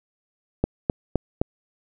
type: click train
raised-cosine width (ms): 2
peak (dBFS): -6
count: 4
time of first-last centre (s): 0.64-1.415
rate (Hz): 3.87
effects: none